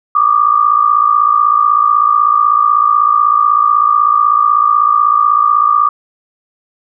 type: tone pair together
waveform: sine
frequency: 1158.9 / 1215 Hz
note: D6 / D#6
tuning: -23 / -42 cents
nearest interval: minor second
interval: 81 cents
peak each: -10 dBFS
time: 0.15-5.89 s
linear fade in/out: 5 ms
effects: none